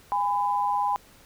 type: tone pair together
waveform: sine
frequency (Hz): 818.6 / 1002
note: G#5 / B5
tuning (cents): -25 / +25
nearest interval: minor third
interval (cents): 350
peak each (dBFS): -25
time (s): 0.12-0.96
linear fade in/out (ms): 0
effects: pink hiss -54 dBFS RMS until 1.25 s